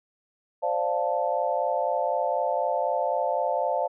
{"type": "chord", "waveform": "sine", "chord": "D minor seventh", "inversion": "third", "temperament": "equal", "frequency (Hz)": [523.3, 587.3, 698.5, 880], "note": ["C5", "D5", "F5", "A5"], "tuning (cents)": [0, 0, 0, 0], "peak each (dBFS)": [-29, -28, -28, -29], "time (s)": [0.62, 3.88], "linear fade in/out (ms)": 20, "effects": []}